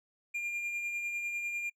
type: tone with tremolo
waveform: triangle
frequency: 2400 Hz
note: D7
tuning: 37 cents sharp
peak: -30 dBFS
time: 0.34-1.7 s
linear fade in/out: 10 ms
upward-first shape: triangle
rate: 10 Hz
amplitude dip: 40%
effects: noise-tail reverb RT60 0.1 s tail -24 dB re dry